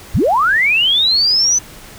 sine linear sweep, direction up, 31.17 to 6110 Hz, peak -10 dBFS, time 0.14-1.59 s, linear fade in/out 10 ms, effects pink hiss -37 dBFS RMS until 1.98 s

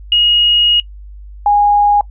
sine tone pair in turn, 2880 / 822.3 Hz, F#7 / G#5, -47 / -17 cents, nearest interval octave + minor seventh, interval 2170 cents, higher first, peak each -7 dBFS, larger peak neither, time 0.12-0.8 / 1.46-2.01 s, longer first, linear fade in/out 2 ms, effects noise-tail reverb RT60 0.1 s tail -22 dB re dry + added 50 Hz sine -30 dBFS peak until 2.1 s

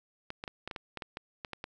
clicks, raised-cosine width 0.3 ms, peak -22 dBFS, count 12, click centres 0.304 / 0.439 / 0.478 / 0.676 / 0.712 / 0.762 / 0.973 / 1.022 / 1.171 / 1.448 / 1.533 / 1.641 s, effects none

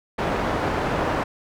white low-pass noise, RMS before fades -24 dBFS, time 0.18-1.24 s, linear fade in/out 10 ms, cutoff 1000 Hz, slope 12 dB/octave, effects none

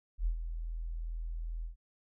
sine tone with ADSR envelope, 41.2 Hz, E1, in tune, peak -26 dBFS, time 0.18-1.76 s, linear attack 80 ms, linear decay 93 ms, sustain -9 dB, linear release 120 ms, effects none

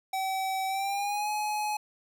square tone with pitch glide, 765 to 843.9 Hz, G5 to G#5, -42 to +27 cents, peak -29 dBFS, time 0.13-1.77 s, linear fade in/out 5 ms, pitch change +169 cents, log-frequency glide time 0.67-1.29 s, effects none

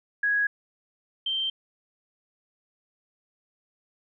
sine tone pair in turn, 1661.2 / 3136 Hz, G#6 / G7, 0 / 0 cents, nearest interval major seventh, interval 1100 cents, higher second, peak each -21 / -25 dBFS, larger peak first, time 0.23-0.47 / 1.26-1.5 s, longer neither, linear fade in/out 5 ms, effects none

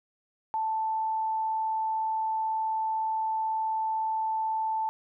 sine tone, 881 Hz, A5, 2 cents sharp, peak -26 dBFS, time 0.54-4.89 s, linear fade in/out 0 ms, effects none

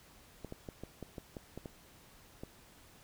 clicks, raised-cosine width 2 ms, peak -29 dBFS, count 10, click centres 0.447 / 0.524 / 0.688 / 0.836 / 1.027 / 1.182 / 1.368 / 1.576 / 1.658 / 2.435 s, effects pink hiss -60 dBFS RMS until 3.03 s

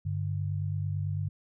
sine tone pair together, 98 / 147.02 Hz, G2 / D3, 0 / +2 cents, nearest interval perfect fifth, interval 702 cents, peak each -30 / -33 dBFS, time 0.05-1.29 s, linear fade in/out 10 ms, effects none

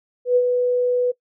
sine tone with ADSR envelope, 493.9 Hz, B4, in tune, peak -11 dBFS, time 0.25-1.12 s, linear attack 110 ms, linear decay 59 ms, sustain -5 dB, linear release 16 ms, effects noise-tail reverb RT60 0.1 s tail -21 dB re dry

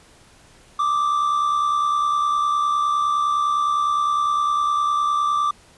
triangle tone pair together, 1174.7 / 1244.5 Hz, D6 / D#6, 0 / 0 cents, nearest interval minor second, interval 100 cents, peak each -16 / -26 dBFS, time 0.79-5.51 s, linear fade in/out 5 ms, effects pink hiss -51 dBFS RMS until 5.77 s + resampled to 24000 Hz

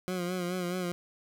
20% pulse tone with vibrato, 179.6 Hz, F3, 49 cents sharp, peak -26 dBFS, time 0.08-0.92 s, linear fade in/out 0 ms, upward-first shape sine, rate 4.7 Hz, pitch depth 51 cents each way, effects none

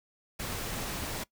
pink noise, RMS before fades -36 dBFS, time 0.39-1.24 s, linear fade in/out 10 ms, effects noise-tail reverb RT60 0.1 s tail -21 dB re dry

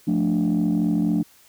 sine chord, D minor, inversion first, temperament just, 176.2 / 220.2 / 293.7 Hz, F3 / A3 / D4, +16 / +2 / 0 cents, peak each -21 dBFS, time 0.07-1.23 s, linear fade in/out 10 ms, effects tanh soft clip ceiling -14 dBFS + white hiss -54 dBFS RMS until 1.48 s

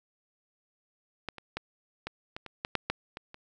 clicks, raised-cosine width 0.3 ms, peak -18 / -27 / -17 / -19 / -22 / -26 / -15 / -10 / -12 / -23 / -29 dBFS, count 11, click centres 1.287 / 1.383 / 1.57 / 2.07 / 2.365 / 2.463 / 2.649 / 2.753 / 2.9 / 3.171 / 3.344 s, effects none

